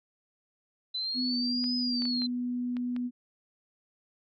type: linear two-way sweep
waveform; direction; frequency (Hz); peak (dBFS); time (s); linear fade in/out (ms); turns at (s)
sine; up then down; 3999 to 5060 to 4044; -30; 0.94-2.27; 10; 1.76
type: tone with pitch glide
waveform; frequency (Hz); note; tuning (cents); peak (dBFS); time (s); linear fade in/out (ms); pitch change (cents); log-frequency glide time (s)
sine; 251.1 to 245.9; B3 to B3; +29 to -7; -29; 1.14-3.11; 50; -36; 1.3-1.37
type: clicks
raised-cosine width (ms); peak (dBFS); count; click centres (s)
0.3; -29; 6; 1.641 / 2.021 / 2.054 / 2.219 / 2.768 / 2.964
effects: none